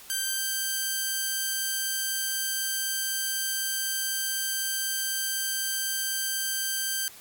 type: tone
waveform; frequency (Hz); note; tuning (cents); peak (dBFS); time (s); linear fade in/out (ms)
5% pulse; 1568; G6; 0; -16; 0.1-7.08; 0
effects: white hiss -48 dBFS RMS until 7.2 s + Opus 48 kbps